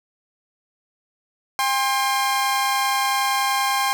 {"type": "tone pair together", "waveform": "sawtooth", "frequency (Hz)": [802, 1059.2], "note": ["G5", "C6"], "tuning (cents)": [39, 21], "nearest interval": "perfect fourth", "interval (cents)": 482, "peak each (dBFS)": -18, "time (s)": [1.59, 3.93], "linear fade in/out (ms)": 0, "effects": []}